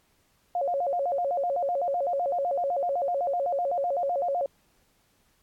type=tone with vibrato; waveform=sine; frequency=626 Hz; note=D#5; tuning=10 cents sharp; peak=-24 dBFS; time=0.55-4.46 s; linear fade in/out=2 ms; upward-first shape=square; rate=7.9 Hz; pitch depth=210 cents each way; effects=pink hiss -67 dBFS RMS until 5.42 s + AAC 64 kbps